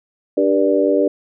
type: harmonic tone with a mistuned harmonic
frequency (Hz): 98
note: G2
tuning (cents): 0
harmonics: 3 / 4 / 5 / 6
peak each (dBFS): -18 / -18 / -18 / -18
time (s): 0.37-1.08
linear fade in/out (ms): 5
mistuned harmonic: 5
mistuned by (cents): -29
effects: none